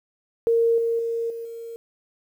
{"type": "tone with level steps", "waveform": "sine", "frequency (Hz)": 461.6, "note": "A#4", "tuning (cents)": -17, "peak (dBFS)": [-16, -20, -23, -30, -33], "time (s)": [0.47, 1.76], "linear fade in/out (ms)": 0, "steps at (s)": [0.78, 0.99, 1.3, 1.45], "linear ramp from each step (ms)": 2, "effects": ["9-bit"]}